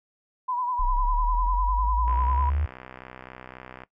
sine tone with vibrato, 987.8 Hz, B5, in tune, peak -25 dBFS, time 0.48-2.5 s, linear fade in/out 10 ms, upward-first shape sine, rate 10 Hz, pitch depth 58 cents each way
sine exponential sweep, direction up, 30.71 to 77.5 Hz, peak -22 dBFS, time 0.79-2.66 s, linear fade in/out 10 ms
click train, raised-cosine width 0.5 ms, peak -25 dBFS, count 113, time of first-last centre 2.08-3.835 s, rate 63.8 Hz
effects noise-tail reverb RT60 0.1 s tail -18 dB re dry

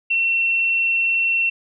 sine tone, 2711 Hz, E7, 48 cents sharp, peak -16 dBFS, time 0.1-1.5 s, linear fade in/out 10 ms, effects none

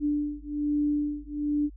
sine beating tone pair, 293.7 / 294.9 Hz, D4 / D4, 0 / +7 cents, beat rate 1.2 Hz, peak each -28 dBFS, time 0-1.7 s, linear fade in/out 50 ms, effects added 50 Hz sine -43 dBFS peak until 1.76 s

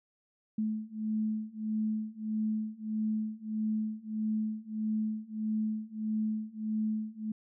sine beating tone pair, 215.7 / 217.3 Hz, A3 / A3, -34 / -21 cents, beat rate 1.6 Hz, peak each -34 / -33 dBFS, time 0.58-7.32 s, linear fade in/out 5 ms, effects none

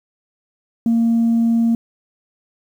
sine tone, 230.6 Hz, A#3, 19 cents flat, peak -11 dBFS, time 0.86-1.75 s, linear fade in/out 2 ms, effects tanh soft clip ceiling -10 dBFS + 8-bit

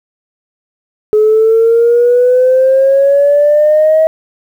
sine exponential sweep, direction up, 424.1 to 640 Hz, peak -4 dBFS, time 1.13-4.07 s, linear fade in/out 0 ms, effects tanh soft clip ceiling -1 dBFS + 7-bit

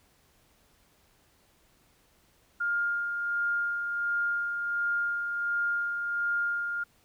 sine tone with tremolo, 1409 Hz, F6, 15 cents sharp, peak -25 dBFS, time 2.6-6.84 s, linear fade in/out 10 ms, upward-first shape sine, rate 1.4 Hz, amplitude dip 40%, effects pink hiss -65 dBFS RMS until 7.04 s

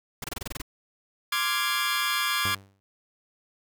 pink noise bursts, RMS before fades -33 dBFS, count 9, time 0.22-0.618 s, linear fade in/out 5 ms, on 22 ms, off 25 ms
20% pulse chord, D half-diminished seventh, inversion third, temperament equal, 1046.5 / 1174.7 / 1396.9 / 1661.2 Hz, C6 / D6 / F6 / Ab6, 0 / 0 / 0 / 0 cents, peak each -27 / -24 / -28 / -24 dBFS, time 1.32-2.55 s, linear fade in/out 5 ms
sawtooth tone with exponential decay, 98.1 Hz, G2, 2 cents sharp, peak -26 dBFS, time 2.45-2.8 s, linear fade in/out 0 ms, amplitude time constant 74 ms
effects none

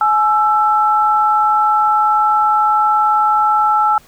sine tone pair together, 848 / 1329.2 Hz, G#5 / E6, +36 / +14 cents, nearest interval minor sixth, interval 778 cents, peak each -13 dBFS, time 0.01-3.98 s, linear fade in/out 2 ms, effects pink hiss -47 dBFS RMS until 4.07 s

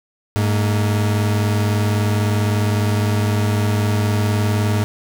40% pulse tone pair together, 103.83 / 227.4 Hz, G#2 / A#3, 0 / -43 cents, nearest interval octave + major second, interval 1357 cents, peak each -15 / -24 dBFS, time 0.36-4.84 s, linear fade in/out 0 ms, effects none

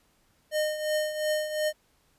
square tone with tremolo, 612 Hz, D#5, 29 cents flat, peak -24 dBFS, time 0.51-1.73 s, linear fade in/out 50 ms, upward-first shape triangle, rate 2.8 Hz, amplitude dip 70%, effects pink hiss -67 dBFS RMS until 2.18 s + resampled to 32000 Hz

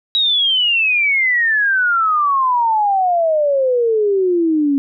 sine exponential sweep, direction down, 3862 to 273.4 Hz, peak -12 dBFS, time 0.15-4.78 s, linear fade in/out 0 ms, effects none

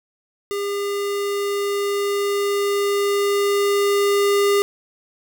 square tone with level ramp, 403.6 Hz, G#4, 49 cents flat, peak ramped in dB -23 to -15 dBFS, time 0.51-4.62 s, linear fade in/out 0 ms, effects none

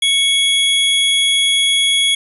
square tone pair together, 2217 / 3344 Hz, C#7 / G#7, 0 / +11 cents, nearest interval perfect fifth, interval 711 cents, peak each -20 / -13 dBFS, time 0.02-2.15 s, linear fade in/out 5 ms, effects resampled to 32000 Hz + 8-bit

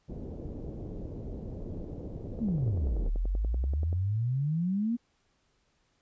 pink low-pass noise, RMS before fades -39 dBFS, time 0.08-3.1 s, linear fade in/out 20 ms, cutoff 500 Hz, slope 24 dB/octave
click train, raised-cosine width 2 ms, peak -27 dBFS, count 17, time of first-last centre 2.39-3.928 s, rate 10.4 Hz
sine exponential two-way sweep, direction down then up, 243.8 to 37.09 to 243.8 Hz, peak -26 dBFS, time 2.4-4.97 s, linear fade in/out 20 ms, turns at 3.08 s
effects pink hiss -72 dBFS RMS until 6.01 s + resampled to 16000 Hz

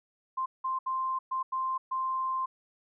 sine tone bursts at uneven times, 1046.5 Hz, C6, in tune, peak -28 dBFS, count 6, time 0.37-0.46 / 0.64-0.79 / 0.86-1.19 / 1.31-1.43 / 1.52-1.78 / 1.91-2.46 s, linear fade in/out 10 ms, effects none

